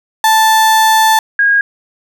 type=tone pair in turn; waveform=35% pulse / sine; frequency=880 / 1634.6 Hz; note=A5 / G#6; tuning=0 / -28 cents; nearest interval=major seventh; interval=1072 cents; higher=second; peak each=-5 / -7 dBFS; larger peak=first; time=0.24-1.19 / 1.39-1.61 s; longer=first; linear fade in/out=2 ms; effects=none

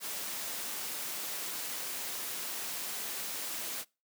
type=noise; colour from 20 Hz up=white; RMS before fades=-38 dBFS; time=0-3.85 s; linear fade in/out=50 ms; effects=noise-tail reverb RT60 0.3 s tail -25 dB re dry + high-pass 200 Hz 12 dB/octave

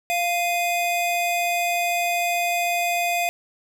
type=tone pair together; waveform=square; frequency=695.6 / 2489 Hz; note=F5 / D#7; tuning=-7 / 0 cents; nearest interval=octave + minor seventh; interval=2207 cents; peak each=-23 / -26 dBFS; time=0.1-3.29 s; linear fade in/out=0 ms; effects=none

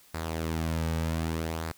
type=tone with flanger; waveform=sawtooth; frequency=81.1 Hz; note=E2; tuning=28 cents flat; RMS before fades=-31 dBFS; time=0.14-1.72 s; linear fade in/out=5 ms; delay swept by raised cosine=0.32 to 2.92 ms; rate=0.64 Hz; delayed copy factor=-0.5; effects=white hiss -58 dBFS RMS until 1.77 s

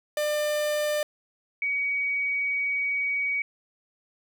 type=tone pair in turn; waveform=45% pulse / sine; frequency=598 / 2258 Hz; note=D5 / C#7; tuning=+31 / +31 cents; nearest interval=octave + major seventh; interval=2300 cents; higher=second; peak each=-24 dBFS; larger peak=neither; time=0.17-1.03 / 1.62-3.42 s; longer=second; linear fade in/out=2 ms; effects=11-bit

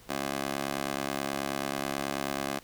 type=tone with high-pass filter; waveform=15% pulse; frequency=69.3 Hz; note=C#2; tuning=in tune; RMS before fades=-33 dBFS; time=0.09-2.59 s; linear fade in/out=5 ms; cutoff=380 Hz; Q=0.85; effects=pink hiss -55 dBFS RMS until 2.63 s

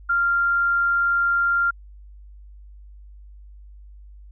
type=tone; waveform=sine; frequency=1391 Hz; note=F6; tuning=7 cents flat; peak=-17 dBFS; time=0.09-1.71 s; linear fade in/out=10 ms; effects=added 50 Hz sine -41 dBFS peak until 4.31 s

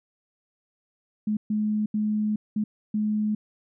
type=tone bursts at uneven times; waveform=sine; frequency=212.5 Hz; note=G#3; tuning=40 cents sharp; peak=-22 dBFS; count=5; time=1.27-1.37 / 1.5-1.86 / 1.94-2.36 / 2.56-2.64 / 2.94-3.35 s; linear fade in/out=5 ms; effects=none

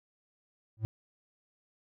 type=tone with exponential growth; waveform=triangle; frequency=110 Hz; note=A2; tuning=in tune; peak=-22 dBFS; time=0.77-0.85 s; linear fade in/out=0 ms; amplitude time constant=17 ms; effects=none

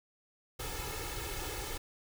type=noise with comb filter; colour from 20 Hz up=pink; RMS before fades=-39 dBFS; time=0.59-1.78 s; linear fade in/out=10 ms; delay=2.3 ms; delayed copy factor=+0.95; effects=none

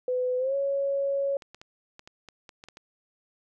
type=tone with pitch glide; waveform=sine; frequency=503 to 554.9 Hz; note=B4 to C#5; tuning=+32 to +2 cents; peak=-24 dBFS; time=0.08-1.37 s; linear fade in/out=2 ms; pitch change=+170 cents; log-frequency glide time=0.38-0.55 s
type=clicks; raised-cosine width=0.2 ms; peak=-28 dBFS; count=10; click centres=1.422 / 1.546 / 1.615 / 1.994 / 2.075 / 2.287 / 2.492 / 2.639 / 2.686 / 2.771 s
effects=none

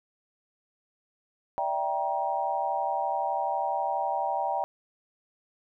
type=chord; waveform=sine; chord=E half-diminished seventh; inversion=third; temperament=equal with one note detuned; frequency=587.3 / 659.3 / 784 / 944.8 Hz; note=D5 / E5 / G5 / Bb5; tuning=0 / 0 / 0 / +23 cents; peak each=-34 / -34 / -29 / -31 dBFS; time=1.58-4.64 s; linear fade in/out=0 ms; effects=none

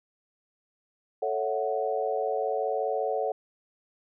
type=chord; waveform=sine; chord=F# minor seventh; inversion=first; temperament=equal; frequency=440 / 554.4 / 659.3 / 740 Hz; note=A4 / C#5 / E5 / F#5; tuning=0 / 0 / 0 / 0 cents; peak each=-30 / -31 / -34 / -31 dBFS; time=1.22-3.32 s; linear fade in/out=5 ms; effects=none

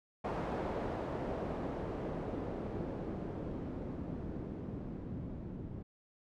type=noise with low-pass filter sweep; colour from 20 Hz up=white; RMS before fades=-40 dBFS; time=0.24-5.83 s; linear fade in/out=10 ms; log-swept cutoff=700 to 200 Hz; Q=0.96; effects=none

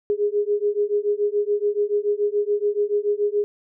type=beating tone pair; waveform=sine; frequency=409.7 / 416.7 Hz; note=G#4 / G#4; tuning=-24 / +6 cents; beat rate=7 Hz; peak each=-22 dBFS; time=0.1-3.44 s; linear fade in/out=0 ms; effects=none

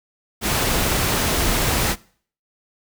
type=noise; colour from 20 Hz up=pink; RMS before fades=-20 dBFS; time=0.41-1.96 s; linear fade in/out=50 ms; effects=noise-tail reverb RT60 0.5 s tail -22 dB re dry

